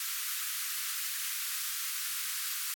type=high-pass noise; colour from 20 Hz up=white; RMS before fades=-35 dBFS; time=0-2.74 s; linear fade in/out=2 ms; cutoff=1200 Hz; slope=48 dB/octave; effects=AAC 64 kbps